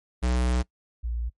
square / sine tone pair in turn, 61.74 / 58.27 Hz, B1 / A#1, 0 / 0 cents, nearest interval minor second, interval 100 cents, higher first, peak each -22 / -26 dBFS, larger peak first, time 0.22-0.63 / 1.03-1.3 s, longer first, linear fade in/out 20 ms, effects noise-tail reverb RT60 0.1 s tail -22 dB re dry + MP3 48 kbps

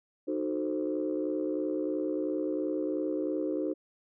sine chord, D# diminished seventh, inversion none, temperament equal with one note detuned, 307 / 370 / 440 / 523.3 Hz, D#4 / F#4 / A4 / C5, -23 / 0 / 0 / 0 cents, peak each -31 / -34 / -37 / -35 dBFS, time 0.27-3.74 s, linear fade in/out 20 ms, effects tanh soft clip ceiling -20 dBFS

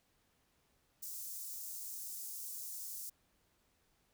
white high-pass noise, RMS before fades -45 dBFS, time 1.02-3.1 s, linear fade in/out 10 ms, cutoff 5900 Hz, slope 24 dB/octave, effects pink hiss -75 dBFS RMS until 4.13 s

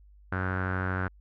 sawtooth tone with low-pass filter, 93 Hz, F#2, 9 cents sharp, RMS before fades -30 dBFS, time 0.32-1.08 s, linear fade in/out 5 ms, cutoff 1500 Hz, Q 6.9, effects added 50 Hz sine -52 dBFS peak until 1.2 s

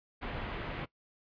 pink low-pass noise, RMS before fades -39 dBFS, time 0.21-0.86 s, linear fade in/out 20 ms, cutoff 3000 Hz, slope 24 dB/octave, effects noise-tail reverb RT60 0.1 s tail -19 dB re dry + resampled to 11025 Hz

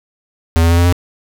square tone with pitch steps, 82.41 / 83.8 / 85.22 / 86.66 / 88.12 Hz, E2 / E2 / F2 / F2 / F2, 0 / +29 / -42 / -13 / +16 cents, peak -9 dBFS, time 0.56-0.925 s, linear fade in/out 0 ms, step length 73 ms, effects none

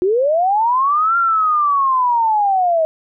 sine linear two-way sweep, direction up then down, 348.7 to 1391 to 627 Hz, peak -12 dBFS, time 0.02-2.85 s, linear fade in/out 0 ms, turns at 1.17 s, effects none

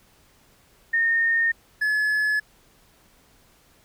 sine / triangle tone pair in turn, 1834 / 1709.7 Hz, A#6 / G#6, -29 / +50 cents, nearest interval minor second, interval 121 cents, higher first, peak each -18 / -18 dBFS, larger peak neither, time 0.93-1.52 / 1.81-2.4 s, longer neither, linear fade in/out 10 ms, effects pink hiss -58 dBFS RMS until 3.84 s

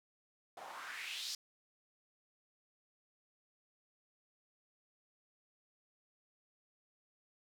white noise with band-pass filter sweep, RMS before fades -45 dBFS, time 0.57-1.35 s, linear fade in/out 2 ms, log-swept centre 650 to 5200 Hz, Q 3.1, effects none

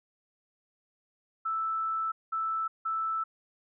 sine tone bursts at uneven times, 1318.5 Hz, E6, in tune, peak -28 dBFS, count 3, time 1.45-2.12 / 2.32-2.68 / 2.85-3.24 s, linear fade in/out 10 ms, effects none

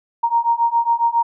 sine beating tone pair, 929 / 936.3 Hz, A#5 / A#5, -6 / +7 cents, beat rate 7.3 Hz, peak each -18 / -17 dBFS, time 0.23-1.23 s, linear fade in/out 10 ms, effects none

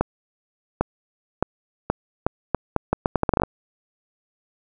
accelerating click train, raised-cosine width 1 ms, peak -4 dBFS, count 17, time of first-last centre 0.01-3.435 s, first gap 800 ms, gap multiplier 0.77, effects none

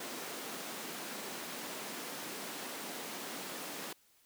pink high-pass noise, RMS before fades -43 dBFS, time 0-3.93 s, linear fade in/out 5 ms, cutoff 210 Hz, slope 24 dB/octave, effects white hiss -68 dBFS RMS until 4.25 s

